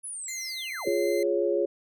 sine linear sweep, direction down, 10548 to 33.32 Hz, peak -34 dBFS, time 0.03-0.89 s, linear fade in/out 20 ms
sawtooth tone, 2070 Hz, C7, 19 cents flat, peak -33 dBFS, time 0.28-1.23 s, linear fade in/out 2 ms
sine chord, Db major, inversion first, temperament equal, 349.2 / 415.3 / 554.4 Hz, F4 / Ab4 / Db5, 0 / 0 / 0 cents, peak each -27 dBFS, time 0.86-1.66 s, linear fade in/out 10 ms
effects none

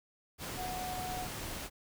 sine tone in noise, 734 Hz, F#5, 14 cents flat, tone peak -38 dBFS, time 0.55-1.28 s, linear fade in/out 50 ms, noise pink, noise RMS -41 dBFS, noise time 0.38-1.7 s, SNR 0 dB, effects none

